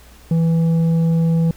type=tone with tanh clipping; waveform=sine; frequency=164.81 Hz; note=E3; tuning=in tune; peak=-14 dBFS; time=0.31-1.51 s; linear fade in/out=2 ms; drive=6 dB; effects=added 60 Hz sine -45 dBFS peak until 1.56 s + pink hiss -47 dBFS RMS until 1.56 s